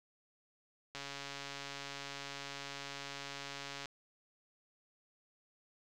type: click train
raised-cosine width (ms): 0.2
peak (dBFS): -26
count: 408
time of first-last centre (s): 0.95-3.857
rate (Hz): 140
effects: none